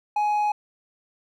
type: tone with hard clipping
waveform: sine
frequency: 837 Hz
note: G#5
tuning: 13 cents sharp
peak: -21 dBFS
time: 0.16-0.52 s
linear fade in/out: 5 ms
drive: 3 dB
effects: none